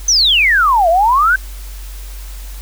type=exponential two-way sweep; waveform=sine; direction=down then up; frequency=6272 to 644 to 1575 Hz; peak=-8 dBFS; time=0.08-1.36 s; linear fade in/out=5 ms; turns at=0.89 s; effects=added 47 Hz sine -26 dBFS peak until 2.61 s + white hiss -38 dBFS RMS until 2.61 s